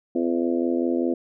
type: harmonic tone with a mistuned harmonic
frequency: 85.1 Hz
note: F2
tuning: 44 cents flat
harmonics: 3 / 4 / 5 / 6 / 7 / 8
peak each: -24 / -24 / -32 / -30 / -36 / -36 dBFS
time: 0.15-1.14 s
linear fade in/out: 5 ms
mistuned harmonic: 8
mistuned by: -28 cents
effects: none